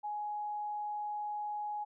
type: tone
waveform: sine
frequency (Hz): 836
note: G#5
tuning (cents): +11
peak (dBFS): -35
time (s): 0.03-1.85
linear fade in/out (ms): 20
effects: none